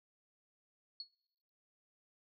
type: tone with exponential decay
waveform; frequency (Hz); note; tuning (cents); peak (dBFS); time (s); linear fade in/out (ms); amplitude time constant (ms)
sine; 4357; C#8; -31; -38; 1-1.09; 2; 19
effects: noise-tail reverb RT60 0.9 s tail -25 dB re dry